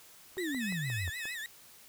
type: exponential sweep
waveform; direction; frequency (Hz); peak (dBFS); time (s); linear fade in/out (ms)
sine; down; 389 to 82; -33; 0.37-1.1; 10
type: click train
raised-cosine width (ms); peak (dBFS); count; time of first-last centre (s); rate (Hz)
1; -34; 6; 0.37-1.255; 5.65
type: tone with vibrato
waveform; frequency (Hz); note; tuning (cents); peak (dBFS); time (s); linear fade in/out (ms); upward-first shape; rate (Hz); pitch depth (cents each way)
35% pulse; 1852; A#6; -12; -36; 0.38-1.46; 0; triangle; 6.6; 160
type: tone with tremolo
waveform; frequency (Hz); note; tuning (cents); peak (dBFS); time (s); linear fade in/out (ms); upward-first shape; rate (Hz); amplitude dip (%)
40% pulse; 2562; E7; -50; -39; 0.6-1.35; 10; sine; 3.4; 90
effects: white hiss -56 dBFS RMS until 1.88 s